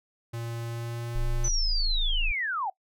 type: tone with pitch glide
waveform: square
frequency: 116.54 to 118.37 Hz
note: A#2 to A#2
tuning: 0 to +27 cents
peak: -33 dBFS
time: 0.33-1.49 s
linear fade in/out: 10 ms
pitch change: +27 cents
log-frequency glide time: 0.67-1.22 s
type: tone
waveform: sine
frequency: 27 Hz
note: A0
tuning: 32 cents flat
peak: -24 dBFS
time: 1.15-2.32 s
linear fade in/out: 10 ms
type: linear sweep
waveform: sine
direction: down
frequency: 6100 to 716 Hz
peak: -27 dBFS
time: 1.44-2.7 s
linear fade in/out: 5 ms
effects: noise-tail reverb RT60 0.1 s tail -21 dB re dry